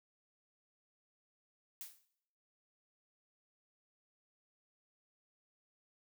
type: noise with exponential decay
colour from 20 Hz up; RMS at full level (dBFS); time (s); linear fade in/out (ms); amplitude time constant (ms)
blue; -43; 1.81-2.05; 1; 52
effects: noise-tail reverb RT60 0.7 s tail -17 dB re dry